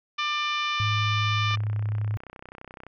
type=harmonic tone; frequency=595 Hz; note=D5; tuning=22 cents sharp; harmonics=2 / 3 / 4 / 5 / 6 / 7 / 8 / 9 / 10; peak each=-28 / -36 / -30 / -34 / -34 / -43 / -45 / -45 / -48 dBFS; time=0.18-1.56 s; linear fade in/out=10 ms
type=tone; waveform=sine; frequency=105.9 Hz; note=G#2; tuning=34 cents sharp; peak=-24 dBFS; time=0.8-2.17 s; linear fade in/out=0 ms
type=click train; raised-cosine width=0.5 ms; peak=-27 dBFS; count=44; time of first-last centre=1.51-2.866 s; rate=31.7 Hz
effects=none